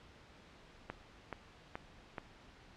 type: click train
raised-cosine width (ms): 0.5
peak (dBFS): -25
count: 4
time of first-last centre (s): 0.9-2.182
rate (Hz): 2.34
effects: pink hiss -59 dBFS RMS until 2.76 s + low-pass 4000 Hz 12 dB/octave